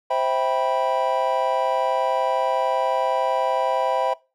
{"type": "chord", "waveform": "triangle", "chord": "C major seventh", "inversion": "none", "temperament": "just", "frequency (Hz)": [523.3, 654.1, 784.9, 981.1], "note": ["C5", "E5", "G5", "B5"], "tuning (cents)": [0, -14, 2, -12], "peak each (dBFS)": -23, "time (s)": [0.1, 4.14], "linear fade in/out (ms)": 10, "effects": ["noise-tail reverb RT60 0.3 s tail -22 dB re dry"]}